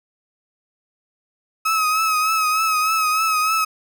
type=tone with vibrato; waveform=35% pulse; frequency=1278 Hz; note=D#6; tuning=46 cents sharp; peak=-15 dBFS; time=1.65-3.65 s; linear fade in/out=10 ms; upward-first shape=triangle; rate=3.3 Hz; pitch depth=52 cents each way; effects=none